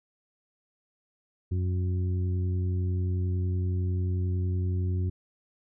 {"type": "harmonic tone", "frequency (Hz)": 91, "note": "F#2", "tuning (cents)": -28, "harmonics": [1, 2, 3, 4], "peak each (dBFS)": [-25, -38, -42, -41], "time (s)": [1.51, 5.1], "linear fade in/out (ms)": 10, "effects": []}